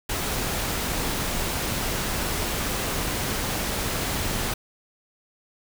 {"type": "noise", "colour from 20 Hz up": "pink", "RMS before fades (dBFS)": -27, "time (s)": [0.09, 4.54], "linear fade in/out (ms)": 5, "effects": []}